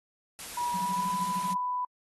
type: noise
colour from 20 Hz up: white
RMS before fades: -41 dBFS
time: 0.39-1.53 s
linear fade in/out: 0 ms
type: tone with pitch glide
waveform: sine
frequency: 968 to 994.1 Hz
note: B5 to B5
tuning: -35 to +11 cents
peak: -28 dBFS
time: 0.57-1.85 s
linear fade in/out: 5 ms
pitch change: +46 cents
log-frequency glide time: 0.76-1.06 s
type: tone with tremolo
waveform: sine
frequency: 185 Hz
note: F#3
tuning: in tune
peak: -34 dBFS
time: 0.74-1.56 s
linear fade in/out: 0 ms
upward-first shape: sine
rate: 13 Hz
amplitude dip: 100%
effects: AAC 32 kbps